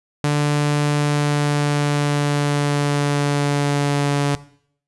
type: tone with pitch glide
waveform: sawtooth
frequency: 146.83 to 142.98 Hz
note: D3 to D3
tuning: 0 to -46 cents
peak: -12 dBFS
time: 0.24-4.35 s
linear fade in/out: 0 ms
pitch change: -46 cents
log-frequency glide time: 0.92-4.18 s
effects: noise-tail reverb RT60 0.6 s tail -18 dB re dry + resampled to 24000 Hz